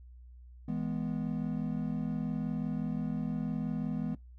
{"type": "chord", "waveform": "triangle", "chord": "E major", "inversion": "none", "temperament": "equal with one note detuned", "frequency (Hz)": [161.89, 207.7, 246.9], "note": ["E3", "G#3", "B3"], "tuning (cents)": [-31, 0, 0], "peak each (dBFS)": -34, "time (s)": [0.68, 4.15], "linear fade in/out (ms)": 5, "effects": ["noise-tail reverb RT60 0.2 s tail -22 dB re dry", "added 61 Hz sine -49 dBFS peak until 4.38 s"]}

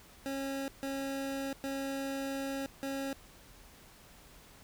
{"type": "tone bursts at uneven times", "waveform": "25% pulse", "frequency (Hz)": 272.8, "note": "C#4", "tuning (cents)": -28, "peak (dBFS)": -31, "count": 4, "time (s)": [[0.26, 0.68], [0.83, 1.53], [1.64, 2.66], [2.83, 3.13]], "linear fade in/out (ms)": 0, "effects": ["added 42 Hz sine -63 dBFS peak until 4.63 s", "pink hiss -57 dBFS RMS until 4.63 s"]}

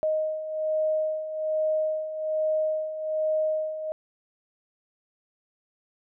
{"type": "beating tone pair", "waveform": "sine", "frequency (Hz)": [622.3, 623.5], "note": ["D#5", "D#5"], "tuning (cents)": [0, 3], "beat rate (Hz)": 1.2, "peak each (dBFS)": [-31, -25], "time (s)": [0.03, 3.92], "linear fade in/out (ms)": 0, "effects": []}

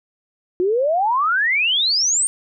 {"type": "exponential sweep", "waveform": "sine", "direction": "up", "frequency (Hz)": [349.2, 8870], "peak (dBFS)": -15, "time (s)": [0.6, 2.27], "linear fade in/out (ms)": 0, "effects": []}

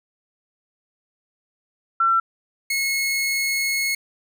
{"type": "tone pair in turn", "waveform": ["sine", "sawtooth"], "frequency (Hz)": [1349, 2177], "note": ["E6", "C#7"], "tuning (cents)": [40, -32], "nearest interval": "minor sixth", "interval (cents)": 828, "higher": "second", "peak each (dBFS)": [-15, -17], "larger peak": "first", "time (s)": [[2, 2.2], [2.7, 3.95]], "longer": "second", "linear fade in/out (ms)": 5, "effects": []}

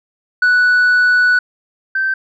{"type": "tone pair in turn", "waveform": "sine", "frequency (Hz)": [1480, 1553.5], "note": ["F#6", "G6"], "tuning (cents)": [0, -16], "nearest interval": "minor second", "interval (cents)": 84, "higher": "second", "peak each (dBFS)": [-6, -13], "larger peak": "first", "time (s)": [[0.42, 1.39], [1.95, 2.14]], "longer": "first", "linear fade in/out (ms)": 5, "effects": ["tanh soft clip ceiling -8 dBFS"]}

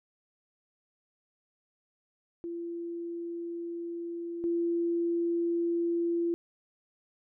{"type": "tone pair in turn", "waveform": "sine", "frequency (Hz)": [340.5, 340.5], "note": ["F4", "F4"], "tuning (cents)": [-44, -44], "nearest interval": "unison", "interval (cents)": 0, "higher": "neither", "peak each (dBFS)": [-34, -26], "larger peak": "second", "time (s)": [[2.44, 4.44], [4.44, 6.34]], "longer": "first", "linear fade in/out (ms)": 0, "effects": []}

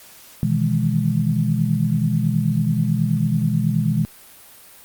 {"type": "chord", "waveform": "sine", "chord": "E major seventh", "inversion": "second", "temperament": "equal", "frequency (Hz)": [123.47, 155.56, 164.81, 207.7], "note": ["B2", "D#3", "E3", "G#3"], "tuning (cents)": [0, 0, 0, 0], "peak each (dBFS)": -22, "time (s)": [0.43, 4.05], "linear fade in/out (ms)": 0, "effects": ["white hiss -45 dBFS RMS until 4.84 s", "Opus 48 kbps"]}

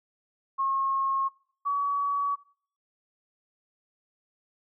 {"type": "tone pair in turn", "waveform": "sine", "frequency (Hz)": [1083, 1133.6], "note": ["C#6", "C#6"], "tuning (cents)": [-41, 38], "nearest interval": "minor second", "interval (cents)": 79, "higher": "second", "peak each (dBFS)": -24, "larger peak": "neither", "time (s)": [[0.58, 1.29], [1.65, 2.36]], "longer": "neither", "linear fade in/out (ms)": 20, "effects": ["noise-tail reverb RT60 0.5 s tail -19 dB re dry"]}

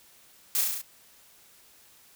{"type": "noise with echo", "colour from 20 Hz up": "blue", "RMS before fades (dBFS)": -26, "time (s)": [0.55, 0.61], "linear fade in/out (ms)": 0, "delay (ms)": 34, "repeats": 6, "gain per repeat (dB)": -2, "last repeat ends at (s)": 0.814, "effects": ["white hiss -57 dBFS RMS until 2.15 s"]}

